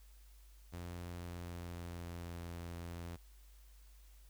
sawtooth tone with pitch glide, 87.31 to 85.66 Hz, F2 to F2, 0 to -33 cents, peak -40 dBFS, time 0.72-3.17 s, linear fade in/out 20 ms, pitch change -33 cents, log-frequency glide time 1.21-2.43 s, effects added 50 Hz sine -57 dBFS peak until 4.29 s + white hiss -69 dBFS RMS until 4.29 s

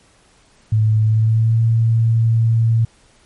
sine tone with pitch glide, 108.8 to 113.88 Hz, A2 to A#2, -19 to -40 cents, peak -11 dBFS, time 0.72-2.85 s, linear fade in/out 5 ms, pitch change +79 cents, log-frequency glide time 1.03-1.6 s, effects pink hiss -53 dBFS RMS until 3.25 s + MP3 48 kbps

